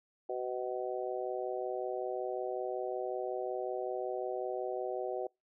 harmonic tone, 125.4 Hz, B2, 27 cents sharp, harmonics 3 / 4 / 5 / 6, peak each -38 / -39 / -40 / -41 dBFS, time 0.29-5.27 s, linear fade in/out 5 ms, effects noise-tail reverb RT60 0.2 s tail -26 dB re dry

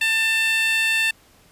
15% pulse tone with high-pass filter, 892 Hz, A5, 23 cents sharp, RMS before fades -20 dBFS, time 0.01-1.11 s, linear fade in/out 5 ms, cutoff 2200 Hz, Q 4.9, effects pink hiss -54 dBFS RMS until 1.51 s + resampled to 32000 Hz

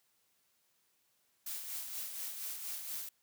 blue noise with tremolo, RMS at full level -40 dBFS, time 1.46-3.09 s, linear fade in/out 5 ms, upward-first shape sine, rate 4.2 Hz, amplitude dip 45%, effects white hiss -75 dBFS RMS until 3.22 s + high-pass 60 Hz 12 dB/octave

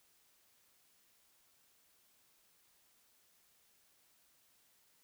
silence, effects white hiss -71 dBFS RMS until 5.03 s

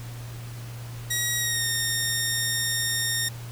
10% pulse tone with pitch glide, 1904 to 1840.2 Hz, A#6 to A#6, +36 to -23 cents, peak -15 dBFS, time 1.1-3.29 s, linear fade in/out 10 ms, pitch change -59 cents, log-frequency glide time 1.38-1.65 s, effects added 118 Hz sine -35 dBFS peak until 3.51 s + pink hiss -45 dBFS RMS until 3.51 s

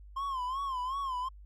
triangle tone with vibrato, 1053 Hz, C6, 11 cents sharp, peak -30 dBFS, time 0.16-1.29 s, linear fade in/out 10 ms, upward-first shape sine, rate 2.7 Hz, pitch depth 110 cents each way, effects added 50 Hz sine -48 dBFS peak until 1.45 s + Opus 48 kbps

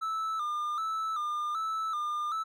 triangle tone with vibrato, 1257 Hz, D#6, 17 cents sharp, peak -28 dBFS, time 0.01-2.44 s, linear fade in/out 20 ms, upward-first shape square, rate 1.3 Hz, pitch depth 73 cents each way, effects none

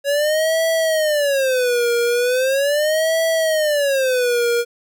square tone with vibrato, 556 Hz, C#5, 5 cents sharp, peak -16 dBFS, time 0.04-4.65 s, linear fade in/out 50 ms, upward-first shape sine, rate 0.39 Hz, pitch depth 280 cents each way, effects none

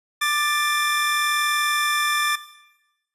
25% pulse tone pair together, 1186.9 / 1760 Hz, D6 / A6, +18 / 0 cents, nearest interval perfect fifth, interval 682 cents, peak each -18 dBFS, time 0.21-2.36 s, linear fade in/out 10 ms, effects noise-tail reverb RT60 1.0 s tail -17 dB re dry + resampled to 32000 Hz

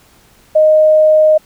sine tone, 620 Hz, D#5, 6 cents flat, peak -5 dBFS, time 0.55-1.38 s, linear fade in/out 10 ms, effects pink hiss -48 dBFS RMS until 1.45 s

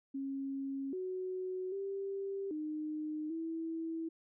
sine tone with pitch steps, 272.6 / 370.7 / 392.7 / 306.5 / 326.4 Hz, C#4 / F#4 / G4 / D#4 / E4, -29 / +3 / +3 / -26 / -17 cents, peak -36 dBFS, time 0.14-4.09 s, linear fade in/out 10 ms, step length 790 ms, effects none

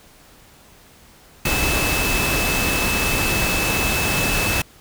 sine tone in noise, 2611 Hz, E7, 17 cents flat, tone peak -23 dBFS, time 1.45-4.62 s, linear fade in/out 5 ms, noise pink, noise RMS -21 dBFS, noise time 1.45-4.62 s, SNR -5 dB, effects pink hiss -49 dBFS RMS until 4.8 s

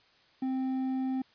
sine tone with hard clipping, 261.6 Hz, C4, in tune, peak -30 dBFS, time 0.42-1.22 s, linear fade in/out 5 ms, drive 5 dB, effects white hiss -63 dBFS RMS until 1.34 s + resampled to 11025 Hz

